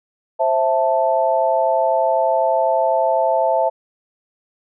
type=chord; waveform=sine; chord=A minor; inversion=first; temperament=just; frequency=528 / 660 / 880 Hz; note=C5 / E5 / A5; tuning=+16 / +2 / 0 cents; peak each=-20 / -17 / -19 dBFS; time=0.39-3.7 s; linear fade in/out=20 ms; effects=none